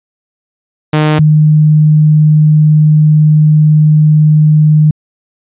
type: tone pair in turn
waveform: sawtooth / sine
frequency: 153 / 153 Hz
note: D#3 / D#3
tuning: -29 / -29 cents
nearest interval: unison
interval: 0 cents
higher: neither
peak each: -3 dBFS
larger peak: neither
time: 0.93-1.19 / 1.19-4.91 s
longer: second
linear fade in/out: 5 ms
effects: resampled to 8000 Hz